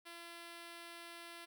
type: tone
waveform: 5% pulse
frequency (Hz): 340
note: F4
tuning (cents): -46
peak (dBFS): -38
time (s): 0.05-1.46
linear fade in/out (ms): 20
effects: none